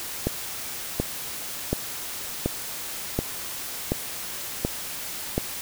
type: click train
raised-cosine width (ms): 2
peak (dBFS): -9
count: 8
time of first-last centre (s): 0.27-5.379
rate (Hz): 1.37
effects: white hiss -34 dBFS RMS until 5.61 s